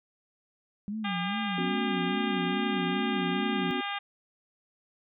sine tone with vibrato, 196 Hz, G3, in tune, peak -31 dBFS, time 0.88-3.71 s, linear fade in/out 0 ms, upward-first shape sine, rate 2.4 Hz, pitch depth 200 cents each way
harmonic tone, 403.1 Hz, G4, 48 cents sharp, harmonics 2 / 3 / 4 / 5 / 6 / 7 / 8 / 9, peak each -36 / -38 / -39 / -40 / -41 / -41 / -42 / -43 dBFS, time 1.04-3.99 s, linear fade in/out 10 ms
sine chord, B suspended second, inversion none, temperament equal, 246.9 / 277.2 / 370 Hz, B3 / C#4 / F#4, 0 / 0 / 0 cents, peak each -34 dBFS, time 1.58-3.81 s, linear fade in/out 2 ms
effects none

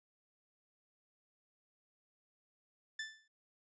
sawtooth tone with exponential decay, 1760 Hz, A6, in tune, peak -33 dBFS, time 2.99-3.28 s, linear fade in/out 5 ms, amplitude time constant 63 ms, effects resampled to 16000 Hz

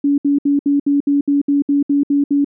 sine tone bursts, 284.2 Hz, C#4, 43 cents sharp, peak -11 dBFS, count 12, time 0.04-2.446 s, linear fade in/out 5 ms, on 140 ms, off 66 ms, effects none

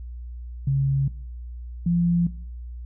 sine tone pair in turn, 136.9 / 172.48 Hz, C#3 / F3, -21 / -21 cents, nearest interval major third, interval 400 cents, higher second, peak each -18 dBFS, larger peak neither, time 0.67-1.08 / 1.86-2.27 s, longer neither, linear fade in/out 5 ms, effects noise-tail reverb RT60 0.5 s tail -18 dB re dry + added 60 Hz sine -33 dBFS peak until 2.85 s

